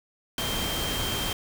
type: tone in noise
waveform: sine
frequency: 3162 Hz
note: G7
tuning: 14 cents sharp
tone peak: -32 dBFS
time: 0.38-1.33 s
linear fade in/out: 2 ms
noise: pink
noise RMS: -30 dBFS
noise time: 0.38-1.33 s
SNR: -5 dB
effects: none